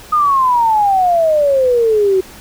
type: exponential sweep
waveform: sine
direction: down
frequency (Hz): 1244.5 to 370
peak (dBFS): -9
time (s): 0.12-2.21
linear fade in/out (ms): 10
effects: pink hiss -37 dBFS RMS until 2.4 s